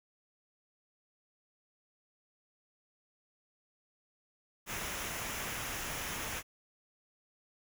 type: noise with comb filter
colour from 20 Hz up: pink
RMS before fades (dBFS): -39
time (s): 4.66-6.43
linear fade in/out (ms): 50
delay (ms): 0.23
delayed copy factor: -0.5
effects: none